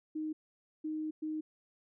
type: tone bursts at uneven times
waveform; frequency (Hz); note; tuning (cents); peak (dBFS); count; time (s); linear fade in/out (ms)
sine; 310.5; D#4; -3; -34; 3; 0.15-0.33 / 0.84-1.11 / 1.22-1.41; 10
effects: none